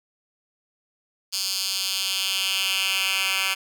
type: tone with high-pass filter sweep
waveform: 10% pulse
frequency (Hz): 191.7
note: G3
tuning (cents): -38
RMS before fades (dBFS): -25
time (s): 1.32-3.55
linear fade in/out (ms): 20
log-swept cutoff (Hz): 4600 to 2100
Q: 2.3
effects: none